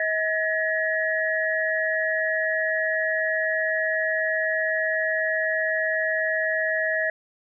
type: tone cluster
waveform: sine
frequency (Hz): 637 / 1694 / 1894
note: D#5 / G#6 / A#6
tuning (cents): +41 / +34 / +27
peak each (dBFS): -26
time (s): 0-7.1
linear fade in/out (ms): 2
effects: none